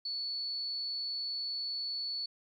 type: tone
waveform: sine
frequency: 4435 Hz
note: C#8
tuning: in tune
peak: -34 dBFS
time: 0.05-2.26 s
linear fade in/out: 5 ms
effects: 12-bit